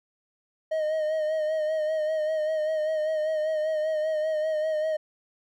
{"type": "tone with vibrato", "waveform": "triangle", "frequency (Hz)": 622.3, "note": "D#5", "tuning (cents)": 0, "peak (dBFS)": -22, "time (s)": [0.71, 4.97], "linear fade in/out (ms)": 10, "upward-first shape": "sine", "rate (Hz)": 5.1, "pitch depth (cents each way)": 38, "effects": []}